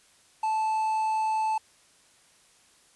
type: tone with quantisation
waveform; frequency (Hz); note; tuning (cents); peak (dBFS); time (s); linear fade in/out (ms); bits
triangle; 875; A5; -10; -22; 0.43-1.58; 5; 8
effects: white hiss -60 dBFS RMS until 2.95 s + resampled to 24000 Hz